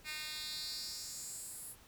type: tone with high-pass filter sweep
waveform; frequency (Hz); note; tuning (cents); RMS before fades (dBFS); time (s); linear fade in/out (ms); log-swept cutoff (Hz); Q
10% pulse; 306.2; D#4; -28; -44; 0.04-1.76; 50; 2500 to 11000; 3
effects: pink hiss -61 dBFS RMS until 1.87 s